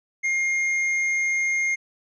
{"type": "tone with hard clipping", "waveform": "sine", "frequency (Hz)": 2127, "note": "C7", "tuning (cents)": 28, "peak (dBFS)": -22, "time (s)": [0.23, 1.76], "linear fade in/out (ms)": 20, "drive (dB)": 5, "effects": ["resampled to 24000 Hz"]}